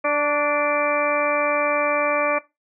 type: harmonic tone with a mistuned harmonic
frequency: 293.7 Hz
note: D4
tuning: in tune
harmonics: 1 / 2 / 3 / 4 / 5 / 6 / 7 / 8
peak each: -30 / -21 / -30 / -24 / -33 / -32 / -33 / -27 dBFS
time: 0.04-2.39 s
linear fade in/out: 10 ms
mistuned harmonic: 4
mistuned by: -23 cents
effects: noise-tail reverb RT60 0.2 s tail -17 dB re dry